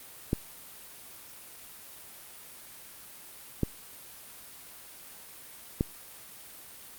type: clicks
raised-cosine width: 3 ms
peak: -12 dBFS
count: 3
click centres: 0.331 / 3.633 / 5.809 s
effects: white hiss -48 dBFS RMS until 6.98 s + Opus 32 kbps

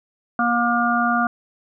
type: harmonic tone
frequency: 237.8 Hz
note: A#3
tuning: 35 cents sharp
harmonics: 1 / 3 / 5 / 6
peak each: -22 / -22 / -22 / -22 dBFS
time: 0.39-1.27 s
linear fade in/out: 2 ms
effects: none

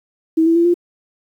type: tone with pitch steps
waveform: sine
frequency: 322.4 / 330.9 / 339.6 / 348.5 Hz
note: E4 / E4 / F4 / F4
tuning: -38 / +7 / -48 / -4 cents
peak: -10 dBFS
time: 0.37-0.742 s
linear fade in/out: 10 ms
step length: 93 ms
effects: 8-bit

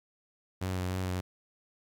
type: tone with vibrato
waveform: sawtooth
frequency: 92.2 Hz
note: F#2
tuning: 6 cents flat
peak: -27 dBFS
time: 0.61-1.21 s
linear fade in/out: 10 ms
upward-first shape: triangle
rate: 3.3 Hz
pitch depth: 30 cents each way
effects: 11-bit

